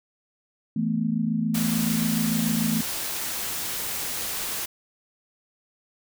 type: chord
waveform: sine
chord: E suspended fourth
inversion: none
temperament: equal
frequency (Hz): 164.81 / 220 / 246.9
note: E3 / A3 / B3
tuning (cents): 0 / 0 / 0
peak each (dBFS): -28 / -24 / -29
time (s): 0.76-2.81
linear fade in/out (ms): 5
type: noise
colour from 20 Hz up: white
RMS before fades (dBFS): -30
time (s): 1.54-4.66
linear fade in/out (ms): 10
effects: none